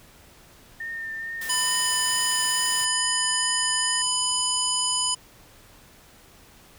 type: tone with vibrato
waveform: sine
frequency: 1813 Hz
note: A#6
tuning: 49 cents flat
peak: -30 dBFS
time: 0.8-4.02 s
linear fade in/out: 5 ms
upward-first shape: triangle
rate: 2.3 Hz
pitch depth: 24 cents each way
type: noise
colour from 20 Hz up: white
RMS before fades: -37 dBFS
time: 1.41-2.85 s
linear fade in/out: 5 ms
type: harmonic tone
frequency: 998 Hz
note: B5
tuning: 18 cents sharp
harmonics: 1 / 3 / 5 / 7 / 9 / 10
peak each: -31 / -28 / -29 / -29 / -29 / -31 dBFS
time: 1.49-5.15 s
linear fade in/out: 10 ms
effects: pink hiss -52 dBFS RMS until 6.78 s